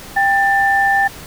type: tone pair together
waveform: sine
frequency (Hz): 792.1 / 1777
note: G5 / A6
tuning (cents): +18 / +17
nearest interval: octave + major second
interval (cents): 1399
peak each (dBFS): -14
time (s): 0.16-1.08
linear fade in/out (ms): 10
effects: pink hiss -35 dBFS RMS until 1.26 s